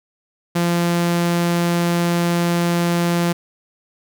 sawtooth tone, 172.2 Hz, F3, 24 cents flat, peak -12 dBFS, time 0.55-3.33 s, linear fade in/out 10 ms, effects none

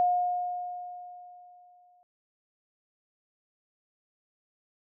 sine tone with exponential decay, 716 Hz, F5, 43 cents sharp, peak -20 dBFS, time 0-2.03 s, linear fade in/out 0 ms, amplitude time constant 440 ms, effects none

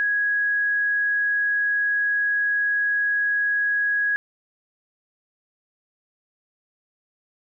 sine tone, 1661.2 Hz, G#6, in tune, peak -19 dBFS, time 0-4.16 s, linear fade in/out 0 ms, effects none

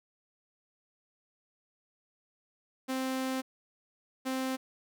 sawtooth tone pair in turn, 261.6 / 261.6 Hz, C4 / C4, 0 / 0 cents, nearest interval unison, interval 0 cents, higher neither, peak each -27 dBFS, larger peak neither, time 2.88-3.42 / 4.25-4.57 s, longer first, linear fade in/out 20 ms, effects none

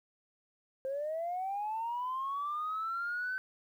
sine linear sweep, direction up, 523.3 to 1534 Hz, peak -32 dBFS, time 0.85-3.38 s, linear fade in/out 0 ms, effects tanh soft clip ceiling -29 dBFS + 11-bit

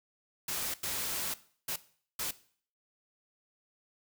white noise bursts at uneven times, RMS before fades -35 dBFS, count 4, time 0.48-0.74 / 0.83-1.34 / 1.68-1.76 / 2.19-2.31 s, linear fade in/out 5 ms, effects noise-tail reverb RT60 0.5 s tail -17 dB re dry

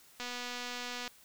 click train, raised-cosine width 0.2 ms, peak -23 dBFS, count 216, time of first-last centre 0.2-1.078 s, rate 245 Hz, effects white hiss -60 dBFS RMS until 1.24 s

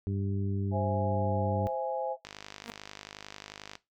harmonic tone, 98.7 Hz, G2, 12 cents sharp, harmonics 1 / 2 / 3 / 4, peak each -30 / -36 / -40 / -42 dBFS, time 0.07-1.67 s, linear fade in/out 0 ms
sine chord, C augmented, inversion none, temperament equal, 523.3 / 659.3 / 830.6 Hz, C5 / E5 / G#5, 0 / 0 / 0 cents, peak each -34 dBFS, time 0.71-2.17 s, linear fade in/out 50 ms
click train, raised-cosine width 0.2 ms, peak -24 dBFS, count 78, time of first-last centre 2.25-3.754 s, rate 51.2 Hz
sawtooth tone with exponential growth, 233.1 Hz, A#3, in tune, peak -31 dBFS, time 2.62-2.7 s, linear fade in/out 0 ms, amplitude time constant 17 ms
effects noise-tail reverb RT60 0.2 s tail -17 dB re dry

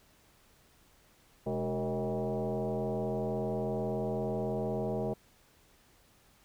sine tone with frequency modulation, 126.9 Hz, B2, 47 cents sharp, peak -30 dBFS, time 1.46-5.14 s, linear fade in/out 10 ms, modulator 168 Hz, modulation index 3.5, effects pink hiss -64 dBFS RMS until 6.44 s

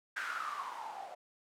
violet noise with low-pass filter sweep, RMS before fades -41 dBFS, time 0.16-1.15 s, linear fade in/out 10 ms, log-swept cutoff 1600 to 690 Hz, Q 9, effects none

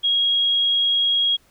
sine tone, 3290 Hz, G#7, 17 cents flat, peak -16 dBFS, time 0.03-1.37 s, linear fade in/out 20 ms, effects pink hiss -58 dBFS RMS until 1.5 s

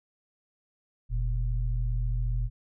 sine tone pair together, 43.78 / 118.5 Hz, F1 / A#2, +5 / +29 cents, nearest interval octave + perfect fourth, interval 1724 cents, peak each -26 / -31 dBFS, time 1.09-2.5 s, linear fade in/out 50 ms, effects none

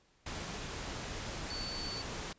sine tone in noise, 4492 Hz, C#8, 22 cents sharp, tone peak -40 dBFS, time 1.5-2.02 s, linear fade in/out 5 ms, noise pink, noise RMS -41 dBFS, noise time 0.26-2.33 s, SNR -2 dB, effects pink hiss -69 dBFS RMS until 2.38 s + resampled to 16000 Hz

